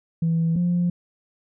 sine tone pair in turn, 164.81 / 175.37 Hz, E3 / F3, 0 / +7 cents, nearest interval minor second, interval 107 cents, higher second, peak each -17 dBFS, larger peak neither, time 0.22-0.56 / 0.56-0.9 s, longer neither, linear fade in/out 5 ms, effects tanh soft clip ceiling -15 dBFS

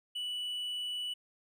triangle tone, 2958 Hz, F#7, 1 cent flat, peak -33 dBFS, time 0.15-1.14 s, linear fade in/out 10 ms, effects none

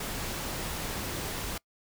sine tone in noise, 350.6 Hz, F4, 7 cents sharp, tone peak -44 dBFS, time 0.96-1.21 s, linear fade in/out 5 ms, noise pink, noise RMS -35 dBFS, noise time 0-1.58 s, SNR -12 dB, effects noise-tail reverb RT60 0.1 s tail -24 dB re dry

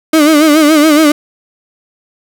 35% pulse tone with vibrato, 305.3 Hz, D#4, 33 cents flat, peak -3 dBFS, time 0.13-1.12 s, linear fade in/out 5 ms, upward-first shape sine, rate 7.1 Hz, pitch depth 90 cents each way, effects none

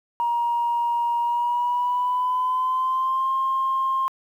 sine tone with pitch glide, 946 to 1061.8 Hz, A#5 to C6, +25 to +25 cents, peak -19 dBFS, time 0.2-4.08 s, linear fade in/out 0 ms, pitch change +200 cents, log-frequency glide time 1.21-3.32 s, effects tanh soft clip ceiling -15 dBFS + 9-bit

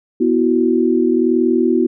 sine chord, B suspended fourth, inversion none, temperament just, 246.9 / 329.3 / 370.4 Hz, B3 / E4 / F#4, 0 / -2 / +2 cents, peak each -16 dBFS, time 0.2-1.87 s, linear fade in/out 10 ms, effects none

